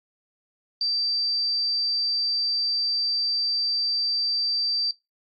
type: tone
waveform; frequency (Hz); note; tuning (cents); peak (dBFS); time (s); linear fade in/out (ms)
sine; 4670; D8; -11; -22; 0.81-4.91; 2
effects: noise-tail reverb RT60 0.2 s tail -20 dB re dry + AAC 48 kbps